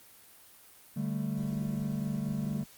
triangle chord, D suspended fourth, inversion none, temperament just, 146.83 / 195.78 / 220.2 Hz, D3 / G3 / A3, 0 / -2 / +2 cents, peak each -33 dBFS, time 0.96-2.64 s, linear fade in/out 10 ms, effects white hiss -56 dBFS RMS until 2.77 s + Opus 32 kbps

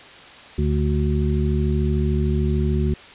harmonic tone, 73.42 Hz, D2, in tune, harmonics 1 / 2 / 3 / 5, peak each -20 / -23 / -25 / -27 dBFS, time 0.58-2.94 s, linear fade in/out 5 ms, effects white hiss -42 dBFS RMS until 3.14 s + resampled to 8000 Hz

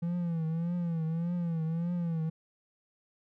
triangle tone with vibrato, 167.7 Hz, E3, 30 cents sharp, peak -27 dBFS, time 0.02-2.3 s, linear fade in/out 10 ms, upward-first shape triangle, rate 1.7 Hz, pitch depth 100 cents each way, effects none

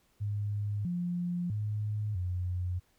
sine tone with pitch steps, 103.2 / 175.9 / 105.6 / 90.1 Hz, G#2 / F3 / G#2 / F#2, -10 / +13 / +29 / -45 cents, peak -30 dBFS, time 0.2-2.8 s, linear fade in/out 20 ms, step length 650 ms, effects pink hiss -70 dBFS RMS until 2.98 s

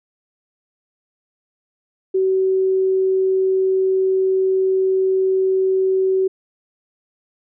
sine tone, 379.2 Hz, F#4, 43 cents sharp, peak -14 dBFS, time 2.14-6.28 s, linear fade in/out 10 ms, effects none

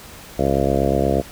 harmonic tone with a mistuned harmonic, 68.4 Hz, C#2, 23 cents flat, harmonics 1 / 2 / 3 / 4 / 5 / 6 / 7 / 8 / 9 / 10, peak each -25 / -25 / -25 / -25 / -25 / -25 / -25 / -25 / -25 / -25 dBFS, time 0.38-1.22 s, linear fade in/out 20 ms, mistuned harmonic 1, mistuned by -17 cents, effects pink hiss -40 dBFS RMS until 1.31 s

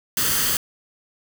white noise with comb filter, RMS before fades -21 dBFS, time 0.17-0.57 s, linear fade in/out 2 ms, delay 0.64 ms, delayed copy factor +0.55, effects none

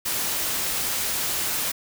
white noise, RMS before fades -26 dBFS, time 0.05-1.72 s, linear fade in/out 10 ms, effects none

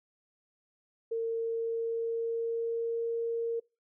sine tone with pitch glide, 456.3 to 462.4 Hz, A#4 to A#4, -37 to -14 cents, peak -29 dBFS, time 1.11-3.6 s, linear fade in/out 10 ms, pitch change +23 cents, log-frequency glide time 1.27-3.06 s, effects noise-tail reverb RT60 0.3 s tail -25 dB re dry

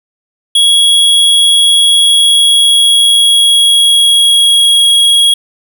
square tone with pitch glide, 3328 to 3307 Hz, G#7 to G#7, +3 to -8 cents, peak -5 dBFS, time 0.55-5.34 s, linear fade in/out 5 ms, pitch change -11 cents, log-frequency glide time 2-4.88 s, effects none

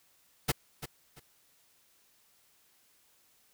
pink noise with echo, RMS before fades -28 dBFS, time 0.48-0.52 s, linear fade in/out 10 ms, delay 340 ms, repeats 2, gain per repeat -12 dB, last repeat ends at 1.2 s, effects white hiss -67 dBFS RMS until 3.53 s

